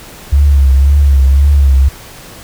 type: tone with vibrato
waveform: sine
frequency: 69.3 Hz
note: C#2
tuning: in tune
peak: -4 dBFS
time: 0.32-1.89 s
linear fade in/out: 10 ms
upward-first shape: triangle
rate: 1.9 Hz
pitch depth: 79 cents each way
effects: pink hiss -33 dBFS RMS until 2.43 s